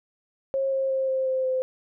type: tone with pitch steps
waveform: sine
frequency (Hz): 540 / 535.3 / 530.7 / 526.1 / 521.6 / 517.1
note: C#5 / C5 / C5 / C5 / C5 / C5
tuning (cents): -45 / +39 / +24 / +9 / -5 / -20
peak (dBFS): -22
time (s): 0.54-1.62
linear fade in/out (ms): 0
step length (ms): 180
effects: none